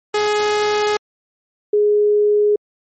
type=tone pair in turn; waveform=sawtooth / sine; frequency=419.4 / 416.7 Hz; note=G#4 / G#4; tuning=+17 / +6 cents; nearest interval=unison; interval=11 cents; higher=first; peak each=-11 dBFS; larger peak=neither; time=0.14-0.97 / 1.73-2.56 s; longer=neither; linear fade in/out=5 ms; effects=low-pass 7000 Hz 12 dB/octave + MP3 32 kbps